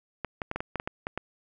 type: clicks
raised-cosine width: 0.5 ms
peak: -16 dBFS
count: 10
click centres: 0.247 / 0.418 / 0.514 / 0.56 / 0.605 / 0.757 / 0.799 / 0.875 / 1.069 / 1.176 s
effects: none